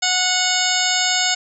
harmonic tone, 733 Hz, F#5, 16 cents flat, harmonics 1 / 2 / 3 / 4 / 5 / 6 / 7 / 9 / 10, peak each -25 / -25 / -25 / -25 / -25 / -25 / -25 / -25 / -25 dBFS, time 0.02-1.35 s, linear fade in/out 10 ms, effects none

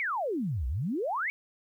sine exponential two-way sweep, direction down then up, 2329 to 57.8 to 2329 Hz, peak -28 dBFS, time 0-1.3 s, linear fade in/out 0 ms, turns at 0.67 s, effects 11-bit

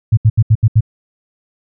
sine tone bursts, 110 Hz, A2, in tune, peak -5 dBFS, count 6, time 0.12-0.808 s, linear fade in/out 10 ms, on 53 ms, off 74 ms, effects none

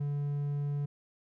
triangle tone, 144 Hz, D3, 34 cents flat, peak -28 dBFS, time 0-0.86 s, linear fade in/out 10 ms, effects none

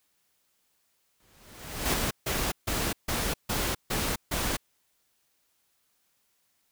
pink noise with exponential growth, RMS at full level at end -27 dBFS, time 1.2-1.94 s, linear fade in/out 2 ms, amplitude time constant 160 ms
pink noise bursts, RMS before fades -29 dBFS, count 7, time 1.85-4.57 s, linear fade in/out 10 ms, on 260 ms, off 150 ms
effects white hiss -72 dBFS RMS until 6.71 s

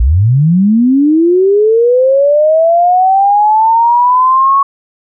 sine linear sweep, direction up, 51.91 to 1114 Hz, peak -5 dBFS, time 0-4.63 s, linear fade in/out 5 ms, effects none

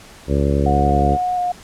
harmonic tone, 70.5 Hz, C#2, 30 cents sharp, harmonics 1 / 2 / 3 / 4 / 5 / 6 / 7 / 8, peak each -18 / -21 / -23 / -24 / -25 / -26 / -26 / -27 dBFS, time 0.27-1.18 s, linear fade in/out 50 ms
sine tone with vibrato, 721 Hz, F#5, 45 cents flat, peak -17 dBFS, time 0.66-1.52 s, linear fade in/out 5 ms, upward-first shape square, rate 2.1 Hz, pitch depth 12 cents each way
effects pink hiss -42 dBFS RMS until 1.63 s + low-pass 10000 Hz 12 dB/octave

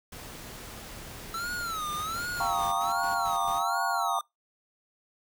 pink noise, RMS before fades -43 dBFS, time 0.12-2.72 s, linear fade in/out 5 ms
square tone with vibrato, 1318.5 Hz, E6, in tune, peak -32 dBFS, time 1.34-4.21 s, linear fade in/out 2 ms, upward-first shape sine, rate 1.3 Hz, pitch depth 160 cents each way
pink noise with tremolo, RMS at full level -44 dBFS, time 1.92-3.63 s, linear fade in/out 5 ms, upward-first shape square, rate 4.5 Hz, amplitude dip 60%
sine chord, G half-diminished seventh, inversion third, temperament equal, 698.5 / 784 / 932.3 / 1108.7 Hz, F5 / G5 / Bb5 / Db6, 0 / 0 / 0 / 0 cents, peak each -32 dBFS, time 2.4-4.19 s, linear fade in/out 2 ms
effects noise-tail reverb RT60 0.2 s tail -25 dB re dry

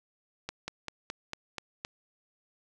slowing click train, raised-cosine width 0.2 ms, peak -18 dBFS, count 7, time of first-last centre 0.49-1.849 s, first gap 190 ms, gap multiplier 1.07, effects none

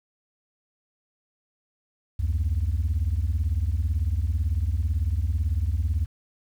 sine beating tone pair, 69.3 / 87.3 Hz, C#2 / F2, 0 / 0 cents, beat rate 18 Hz, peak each -23 dBFS, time 2.19-6.06 s, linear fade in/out 10 ms, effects tanh soft clip ceiling -18 dBFS + 9-bit

